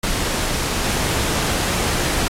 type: noise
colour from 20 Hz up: pink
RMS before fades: -21 dBFS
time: 0.03-2.28 s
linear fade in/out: 5 ms
effects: low-pass 11000 Hz 12 dB/octave + AAC 48 kbps